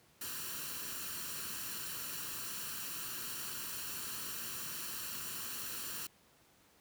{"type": "noise with comb filter", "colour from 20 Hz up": "white", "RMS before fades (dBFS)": -42, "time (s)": [0.21, 6.07], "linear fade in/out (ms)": 5, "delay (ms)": 0.7, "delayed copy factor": 0.65, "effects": ["pink hiss -66 dBFS RMS until 6.8 s", "high-pass 80 Hz 12 dB/octave"]}